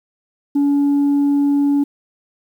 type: tone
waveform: sine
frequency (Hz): 284.4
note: C#4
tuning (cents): +45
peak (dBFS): -10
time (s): 0.55-1.84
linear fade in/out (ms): 10
effects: tanh soft clip ceiling -11 dBFS + 8-bit